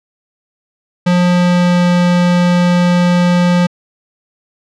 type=tone with pitch glide; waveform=square; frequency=177.7 to 176.68 Hz; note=F3 to F3; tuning=+30 to +20 cents; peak=-9 dBFS; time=1.06-3.67 s; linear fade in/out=10 ms; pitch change=-10 cents; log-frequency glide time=1.25-1.87 s; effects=low-pass 5000 Hz 12 dB/octave